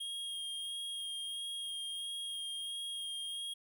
square tone with vibrato, 3247 Hz, G#7, 40 cents flat, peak -39 dBFS, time 0-3.54 s, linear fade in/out 10 ms, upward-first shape sine, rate 1.5 Hz, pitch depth 14 cents each way, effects none

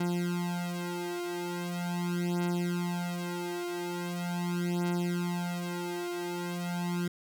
30% pulse beating tone pair, 175 / 175.41 Hz, F3 / F3, +4 / +8 cents, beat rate 0.41 Hz, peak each -31 dBFS, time 0-7.08 s, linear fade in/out 5 ms, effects none

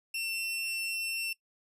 sawtooth tone with amplitude modulation, 2701 Hz, E7, 42 cents sharp, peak -28 dBFS, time 0.14-1.33 s, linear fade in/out 5 ms, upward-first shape sine, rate 202 Hz, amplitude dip 25%, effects noise-tail reverb RT60 0.1 s tail -21 dB re dry + resampled to 32000 Hz

